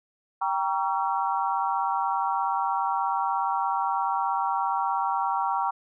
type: chord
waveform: sine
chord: G diminished seventh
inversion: none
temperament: just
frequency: 784 / 940.8 / 1128.9 / 1354.7 Hz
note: G5 / Bb5 / Db6 / Fb6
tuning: 0 / +16 / +31 / +47 cents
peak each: -28 / -27 / -30 / -33 dBFS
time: 0.41-5.71 s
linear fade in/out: 10 ms
effects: none